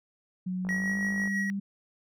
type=tone with pitch glide; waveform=sine; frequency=183.7 to 198.03 Hz; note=F#3 to G3; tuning=-12 to +18 cents; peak=-29 dBFS; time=0.46-1.6 s; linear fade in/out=10 ms; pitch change=+130 cents; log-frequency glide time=0.66-0.98 s
type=click train; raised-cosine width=1 ms; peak=-31 dBFS; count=34; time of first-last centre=0.65-1.275 s; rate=52.8 Hz
type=tone with tremolo; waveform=triangle; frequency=1911 Hz; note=A#6; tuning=43 cents sharp; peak=-26 dBFS; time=0.69-1.5 s; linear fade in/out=0 ms; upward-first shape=sine; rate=6.1 Hz; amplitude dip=35%
effects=none